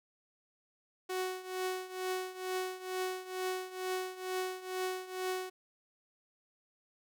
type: tone with tremolo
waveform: sawtooth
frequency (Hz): 370.9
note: F#4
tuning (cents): +4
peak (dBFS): -28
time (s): 1.09-5.5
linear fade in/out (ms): 10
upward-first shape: triangle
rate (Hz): 2.2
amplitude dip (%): 85
effects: none